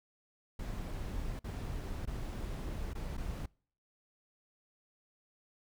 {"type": "noise with dropouts", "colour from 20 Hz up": "brown", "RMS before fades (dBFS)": -39, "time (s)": [0.59, 3.46], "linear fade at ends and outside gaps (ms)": 5, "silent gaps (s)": [[1.393, 1.442], [2.055, 2.073], [2.934, 2.951], [3.17, 3.177]], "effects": ["noise-tail reverb RT60 0.5 s tail -26 dB re dry"]}